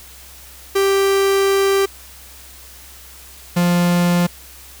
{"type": "tone pair in turn", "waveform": "45% pulse", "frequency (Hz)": [392, 175.09], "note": ["G4", "F3"], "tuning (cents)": [0, 5], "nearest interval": "octave + major second", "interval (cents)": 1395, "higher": "first", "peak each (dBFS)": -13, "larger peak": "neither", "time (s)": [[0.75, 1.86], [3.56, 4.27]], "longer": "first", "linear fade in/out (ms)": 10, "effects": ["added 64 Hz sine -44 dBFS peak until 4.8 s", "white hiss -41 dBFS RMS until 4.8 s"]}